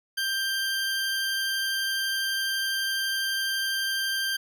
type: tone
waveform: 20% pulse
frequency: 1578 Hz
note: G6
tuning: 11 cents sharp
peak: -21 dBFS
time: 0.17-4.37 s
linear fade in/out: 10 ms
effects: none